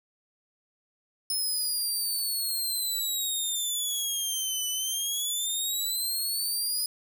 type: exponential two-way sweep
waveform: 15% pulse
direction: down then up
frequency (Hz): 5220 to 2977 to 5010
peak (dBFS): -21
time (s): 1.3-6.86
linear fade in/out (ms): 2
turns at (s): 4.68
effects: 9-bit